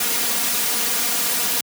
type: noise with comb filter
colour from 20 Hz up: white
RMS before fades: -21 dBFS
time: 0-1.61 s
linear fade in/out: 5 ms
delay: 4.2 ms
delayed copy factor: +0.95
effects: high-pass 100 Hz 12 dB/octave